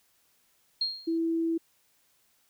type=tone with exponential decay; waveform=sine; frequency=4234 Hz; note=C8; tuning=20 cents sharp; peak=-23 dBFS; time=0.81-1.18 s; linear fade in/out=5 ms; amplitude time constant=80 ms
type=tone; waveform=sine; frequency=329.6 Hz; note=E4; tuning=in tune; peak=-25 dBFS; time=1.07-1.58 s; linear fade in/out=10 ms
effects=white hiss -68 dBFS RMS until 2.49 s